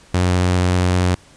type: tone with vibrato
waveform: sawtooth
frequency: 90.4 Hz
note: F#2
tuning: 40 cents flat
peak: -10 dBFS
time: 0.14-1.15 s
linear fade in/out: 5 ms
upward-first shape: triangle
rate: 15 Hz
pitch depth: 17 cents each way
effects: pink hiss -48 dBFS RMS until 1.36 s + resampled to 22050 Hz